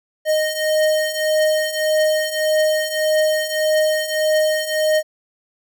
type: beating tone pair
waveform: square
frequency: 618 / 619.7 Hz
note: D#5 / D#5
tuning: -12 / -7 cents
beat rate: 1.7 Hz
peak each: -22 / -18 dBFS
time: 0.25-5.03 s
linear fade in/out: 50 ms
effects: none